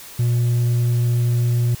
triangle tone with hard clipping, 120 Hz, B2, 49 cents flat, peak -14 dBFS, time 0.19-1.75 s, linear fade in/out 5 ms, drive 1 dB, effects white hiss -39 dBFS RMS until 1.8 s

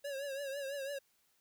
square tone with vibrato, 554.4 Hz, C#5, in tune, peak -39 dBFS, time 0.04-0.99 s, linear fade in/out 10 ms, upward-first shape triangle, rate 6 Hz, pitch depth 82 cents each way, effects white hiss -74 dBFS RMS until 1.4 s

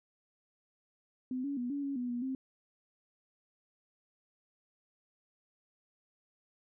sine tone with pitch steps, 255.3 / 281.8 / 244.3 / 283.7 / 278 / 246.2 / 241.5 / 263.5 Hz, C4 / C#4 / B3 / C#4 / C#4 / B3 / B3 / C4, -42 / +29 / -19 / +40 / +5 / -5 / -39 / +12 cents, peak -33 dBFS, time 1.31-2.35 s, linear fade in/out 2 ms, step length 130 ms, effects none

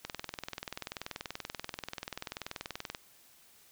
click train, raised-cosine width 0.2 ms, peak -20 dBFS, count 61, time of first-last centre 0.05-2.949 s, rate 20.7 Hz, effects white hiss -61 dBFS RMS until 3.71 s

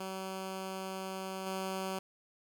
10% pulse tone with level steps, 190 Hz, F#3, 46 cents sharp, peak -30 / -27 dBFS, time 0-1.99 s, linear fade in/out 5 ms, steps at 1.46 s, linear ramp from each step 10 ms, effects none

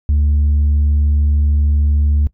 sine tone, 73.4 Hz, D2, in tune, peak -8 dBFS, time 0.09-2.27 s, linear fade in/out 0 ms, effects noise-tail reverb RT60 0.1 s tail -21 dB re dry + tanh soft clip ceiling -9 dBFS

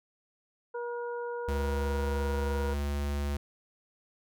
harmonic tone, 478.2 Hz, A#4, 44 cents sharp, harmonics 1 / 2 / 3, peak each -34 / -40 / -44 dBFS, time 0.74-2.74 s, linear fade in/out 10 ms
square tone, 71.6 Hz, D2, 43 cents flat, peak -30 dBFS, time 1.48-3.37 s, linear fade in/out 5 ms
effects none

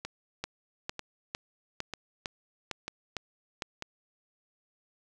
two click trains, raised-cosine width 0.2 ms, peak -16 / -19 dBFS, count 8 / 5, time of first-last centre 0.44-3.622 / 0.05-3.824 s, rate 2.2 / 1.06 Hz, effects none

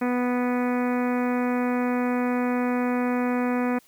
harmonic tone, 246.9 Hz, B3, in tune, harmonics 1 / 2 / 3 / 4 / 5 / 6 / 7 / 8 / 9 / 10, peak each -23 / -29 / -33 / -35 / -37 / -39 / -40 / -41 / -42 / -43 dBFS, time 0.01-3.79 s, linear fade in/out 10 ms, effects white hiss -58 dBFS RMS until 3.87 s

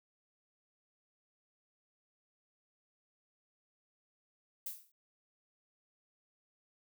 violet noise with exponential decay, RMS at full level -37 dBFS, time 4.66-4.92 s, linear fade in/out 5 ms, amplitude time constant 56 ms, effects none

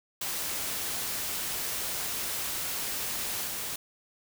white noise with level steps, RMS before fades -33 / -35 dBFS, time 0.21-3.76 s, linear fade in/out 5 ms, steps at 3.46 s, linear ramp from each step 20 ms, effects none

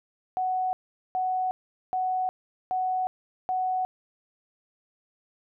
sine tone bursts, 743 Hz, F#5, 7 cents sharp, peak -24 dBFS, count 5, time 0.37-3.85 s, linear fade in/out 0 ms, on 360 ms, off 420 ms, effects none

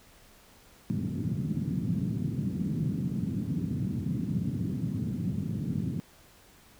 pink band-pass noise, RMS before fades -31 dBFS, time 0.9-6 s, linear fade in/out 0 ms, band 120 to 230 Hz, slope 24 dB/octave, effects pink hiss -57 dBFS RMS until 6.79 s

